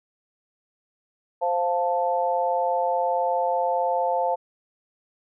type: chord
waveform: sine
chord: F major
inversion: second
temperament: equal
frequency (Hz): 523.3 / 698.5 / 880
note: C5 / F5 / A5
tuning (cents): 0 / 0 / 0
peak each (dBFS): -25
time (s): 1.41-4.36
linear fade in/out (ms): 20
effects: none